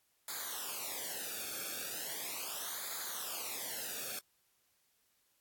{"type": "noise with flanger", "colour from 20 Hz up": "white", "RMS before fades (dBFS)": -41, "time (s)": [0.28, 4.19], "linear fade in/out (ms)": 2, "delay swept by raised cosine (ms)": [0.35, 1.02], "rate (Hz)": 0.38, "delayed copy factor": -0.85, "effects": ["white hiss -75 dBFS RMS until 5.4 s", "AAC 64 kbps"]}